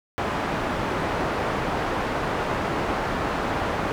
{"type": "low-pass noise", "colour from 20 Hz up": "white", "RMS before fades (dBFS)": -26, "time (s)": [0.18, 3.92], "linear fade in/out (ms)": 0, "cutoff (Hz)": 1100, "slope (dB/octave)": 12, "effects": []}